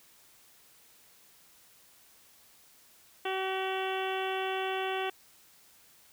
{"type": "harmonic tone with a mistuned harmonic", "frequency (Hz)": 380, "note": "F#4", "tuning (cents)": 46, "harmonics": [1, 2, 3, 4, 5, 6, 7, 8, 9], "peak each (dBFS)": [-34, -35, -41, -41, -43, -45, -41, -44, -45], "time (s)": [3.25, 5.1], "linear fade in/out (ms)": 5, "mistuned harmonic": 7, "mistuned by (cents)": 35, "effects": ["white hiss -60 dBFS RMS until 6.12 s"]}